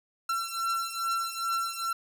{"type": "beating tone pair", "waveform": "45% pulse", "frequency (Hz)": [1352, 1354.4], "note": ["E6", "E6"], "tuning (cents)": [43, 46], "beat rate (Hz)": 2.4, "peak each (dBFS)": [-31, -33], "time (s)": [0.29, 1.93], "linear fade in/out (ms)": 5, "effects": []}